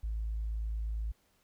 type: tone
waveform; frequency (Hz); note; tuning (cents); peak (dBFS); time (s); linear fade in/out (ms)
sine; 54.4; A1; -19; -31; 0.03-1.12; 10
effects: tanh soft clip ceiling -28 dBFS + pink hiss -71 dBFS RMS until 1.43 s